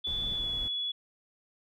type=tone with pitch glide; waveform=sine; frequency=3454 to 3397 Hz; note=A7 to G#7; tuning=-33 to +38 cents; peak=-30 dBFS; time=0.04-0.92 s; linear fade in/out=10 ms; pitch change=-29 cents; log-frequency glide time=0.31-0.5 s
type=noise; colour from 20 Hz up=brown; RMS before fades=-41 dBFS; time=0.07-0.68 s; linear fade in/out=0 ms
effects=none